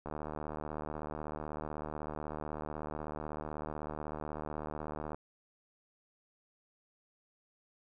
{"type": "click train", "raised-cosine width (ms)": 1, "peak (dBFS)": -26, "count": 388, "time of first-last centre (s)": [0.06, 5.145], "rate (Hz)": 76.1, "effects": []}